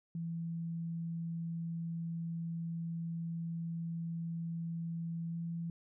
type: tone with pitch glide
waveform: sine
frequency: 166.7 to 167.96 Hz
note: E3 to E3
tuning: +20 to +33 cents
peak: -36 dBFS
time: 0.15-5.7 s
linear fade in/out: 2 ms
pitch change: +13 cents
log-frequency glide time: 5.3-5.36 s
effects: none